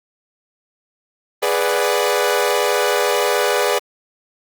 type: chord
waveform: sawtooth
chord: G# half-diminished seventh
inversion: none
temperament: equal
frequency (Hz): 415.3 / 493.9 / 587.3 / 740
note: G#4 / B4 / D5 / F#5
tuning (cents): 0 / 0 / 0 / 0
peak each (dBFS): -16 / -16 / -17 / -22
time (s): 1.42-3.79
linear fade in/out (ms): 10
effects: Opus 24 kbps